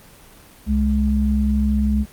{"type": "tone pair together", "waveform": "sine", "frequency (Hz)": [66.4, 210.8], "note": ["C2", "G#3"], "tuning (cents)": [26, 26], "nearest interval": "octave + minor sixth", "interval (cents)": 2000, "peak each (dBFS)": -18, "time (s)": [0.66, 2.06], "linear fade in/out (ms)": 50, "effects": ["pink hiss -46 dBFS RMS until 2.12 s", "Opus 24 kbps"]}